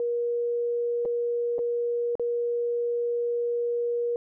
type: tone with dropouts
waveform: sine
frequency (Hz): 476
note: A#4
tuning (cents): +36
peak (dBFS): -24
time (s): 0-4.16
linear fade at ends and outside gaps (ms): 1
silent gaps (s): 1.052-1.056 / 1.583-1.59 / 2.154-2.196
effects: none